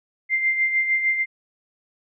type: tone with tremolo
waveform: sine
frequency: 2093 Hz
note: C7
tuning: in tune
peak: -16 dBFS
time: 0.29-1.26 s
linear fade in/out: 50 ms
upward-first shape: sine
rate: 6.6 Hz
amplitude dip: 55%
effects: none